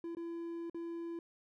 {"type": "tone with dropouts", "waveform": "triangle", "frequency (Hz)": 336.9, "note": "E4", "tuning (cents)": 38, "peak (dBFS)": -37, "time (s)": [0.04, 1.19], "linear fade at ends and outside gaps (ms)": 2, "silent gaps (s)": [[0.15, 0.169], [0.698, 0.745]], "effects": []}